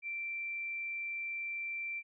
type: tone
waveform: sine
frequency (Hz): 2349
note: D7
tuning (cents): 0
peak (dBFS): -36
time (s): 0.02-2.03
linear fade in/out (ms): 50
effects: none